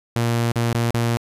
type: tone with dropouts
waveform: sawtooth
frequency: 117.4 Hz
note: A#2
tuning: 13 cents sharp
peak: -14 dBFS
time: 0.16-1.17 s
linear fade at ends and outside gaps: 0 ms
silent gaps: 0.519-0.558 / 0.73-0.747 / 0.906-0.944 s
effects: resampled to 32000 Hz